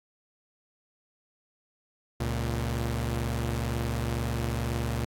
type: tone pair together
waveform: sawtooth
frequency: 69.3 / 116.54 Hz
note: C#2 / A#2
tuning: 0 / 0 cents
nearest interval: major sixth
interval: 900 cents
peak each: -27 / -26 dBFS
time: 2.2-5.05 s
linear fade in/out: 5 ms
effects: AAC 64 kbps